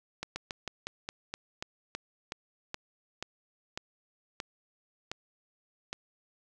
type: slowing click train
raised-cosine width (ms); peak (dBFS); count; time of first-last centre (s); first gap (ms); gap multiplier
0.2; -18; 16; 0.23-5.93; 130; 1.14
effects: none